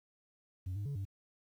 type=tone with pitch steps; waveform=sine; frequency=92.2 / 101.8 / 141.5 / 97.6 Hz; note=F#2 / G#2 / C#3 / G2; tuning=-6 / -34 / +36 / -7 cents; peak=-33 dBFS; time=0.66-1.052 s; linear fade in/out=10 ms; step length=98 ms; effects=tanh soft clip ceiling -35 dBFS + 11-bit